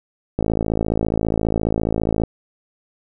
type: click train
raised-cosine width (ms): 2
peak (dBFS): -6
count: 102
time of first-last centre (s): 0.39-2.236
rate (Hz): 54.7
effects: none